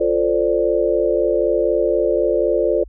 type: chord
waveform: sine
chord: D minor seventh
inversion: first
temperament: equal with one note detuned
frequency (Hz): 349.2 / 442.3 / 523.3 / 587.3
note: F4 / A4 / C5 / D5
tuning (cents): 0 / +9 / 0 / 0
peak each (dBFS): -20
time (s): 0-2.84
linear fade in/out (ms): 10
effects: added 50 Hz sine -36 dBFS peak until 2.88 s